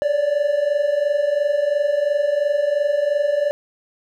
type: tone pair together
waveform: triangle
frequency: 564.1 / 587 Hz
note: C#5 / D5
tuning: +30 / -1 cents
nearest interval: minor second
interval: 69 cents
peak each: -20 / -16 dBFS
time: 0.02-3.51 s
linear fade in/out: 0 ms
effects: none